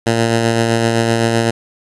10% pulse tone with tremolo, 114.9 Hz, A#2, 25 cents flat, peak -3 dBFS, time 0.06-1.51 s, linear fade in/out 10 ms, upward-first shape sine, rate 7.8 Hz, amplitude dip 30%, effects resampled to 24000 Hz + 7-bit

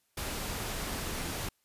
pink noise, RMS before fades -36 dBFS, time 0.17-1.49 s, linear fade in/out 5 ms, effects white hiss -74 dBFS RMS until 1.64 s + resampled to 32000 Hz

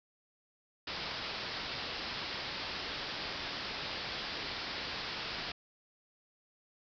white low-pass noise, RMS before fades -40 dBFS, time 0.87-5.52 s, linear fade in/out 5 ms, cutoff 5200 Hz, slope 96 dB/octave, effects none

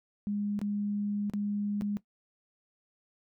sine tone with dropouts, 205.2 Hz, G#3, 21 cents flat, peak -29 dBFS, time 0.27-1.97 s, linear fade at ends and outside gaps 0 ms, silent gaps 0.591-0.615 / 1.298-1.336 / 1.811-1.82 s, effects noise-tail reverb RT60 0.1 s tail -17 dB re dry

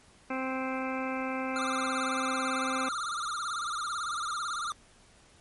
harmonic tone, 261.6 Hz, C4, in tune, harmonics 1 / 2 / 3 / 4 / 5 / 6 / 8 / 9 / 10, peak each -34 / -37 / -39 / -40 / -41 / -42 / -43 / -44 / -44 dBFS, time 0.3-2.89 s, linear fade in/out 5 ms
square tone with vibrato, 1291 Hz, E6, 37 cents flat, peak -32 dBFS, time 1.56-4.72 s, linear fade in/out 0 ms, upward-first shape sine, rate 18 Hz, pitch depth 160 cents each way
effects pink hiss -59 dBFS RMS until 5.4 s + MP3 48 kbps

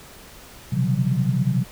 sine tone cluster, 124.4 / 134.8 / 152.1 / 174.7 / 189 Hz, B2 / C#3 / D#3 / F3 / F#3, +13 / -48 / -39 / +1 / +37 cents, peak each -24 / -22 / -29 / -26 / -25 dBFS, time 0.72-1.64 s, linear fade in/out 10 ms, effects pink hiss -44 dBFS RMS until 1.71 s

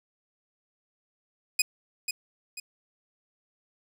15% pulse tone with echo, 2500 Hz, D#7, 8 cents sharp, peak -13 dBFS, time 1.59-1.62 s, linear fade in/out 5 ms, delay 490 ms, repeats 2, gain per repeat -8 dB, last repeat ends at 2.6 s, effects none

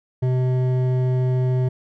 triangle tone with hard clipping, 127.6 Hz, C3, 43 cents flat, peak -19 dBFS, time 0.22-1.69 s, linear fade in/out 10 ms, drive 14 dB, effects none

